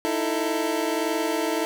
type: tone cluster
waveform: 25% pulse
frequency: 311.8 / 333.4 / 444.1 Hz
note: D#4 / E4 / A4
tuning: +4 / +20 / +16 cents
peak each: -24 dBFS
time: 0.05-1.65 s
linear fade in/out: 0 ms
effects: none